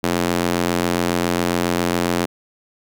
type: tone with high-pass filter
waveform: square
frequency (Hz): 43.65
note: F1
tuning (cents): 0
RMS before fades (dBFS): -20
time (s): 0.03-2.26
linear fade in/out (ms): 10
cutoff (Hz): 250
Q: 0.98
effects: none